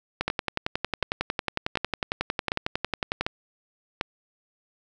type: two click trains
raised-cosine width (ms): 0.3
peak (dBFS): -9 / -9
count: 6 / 34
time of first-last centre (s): 0.28-4.011 / 0.21-3.21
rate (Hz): 1.34 / 11
effects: none